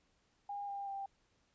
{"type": "tone with pitch steps", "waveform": "sine", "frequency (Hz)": [810, 799.3, 788.8], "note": ["G#5", "G5", "G5"], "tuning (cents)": [-43, 33, 11], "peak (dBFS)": -39, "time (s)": [0.49, 1.06], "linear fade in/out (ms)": 5, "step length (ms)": 190, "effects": ["pink hiss -75 dBFS RMS until 1.54 s", "resampled to 16000 Hz"]}